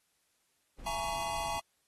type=noise; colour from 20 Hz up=brown; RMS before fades=-47 dBFS; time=0.78-1.59 s; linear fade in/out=10 ms
type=chord; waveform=square; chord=A# half-diminished seventh; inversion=second; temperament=just; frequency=671.3 / 839.1 / 932.3 / 1118.8 Hz; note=E5 / G#5 / A#5 / C#6; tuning=+31 / +18 / 0 / +16 cents; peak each=-41 / -38 / -40 / -42 dBFS; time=0.86-1.6 s; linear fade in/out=5 ms
effects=white hiss -75 dBFS RMS until 1.87 s + AAC 32 kbps